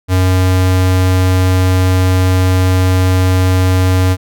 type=tone; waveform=square; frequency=92.5 Hz; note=F#2; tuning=in tune; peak=-9 dBFS; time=0.08-4.17 s; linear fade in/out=50 ms; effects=none